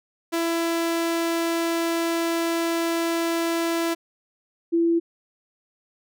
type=tone pair in turn; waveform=sawtooth / sine; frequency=334 / 335.9 Hz; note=E4 / E4; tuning=+23 / +33 cents; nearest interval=unison; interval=10 cents; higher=second; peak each=-18 / -17 dBFS; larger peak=second; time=0.32-3.95 / 4.72-5 s; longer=first; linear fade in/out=20 ms; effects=none